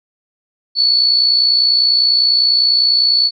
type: tone with amplitude modulation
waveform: sine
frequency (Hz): 4435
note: C#8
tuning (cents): 0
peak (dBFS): -7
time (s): 0.75-3.31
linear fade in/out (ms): 50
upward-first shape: sine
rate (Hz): 60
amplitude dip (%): 55
effects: none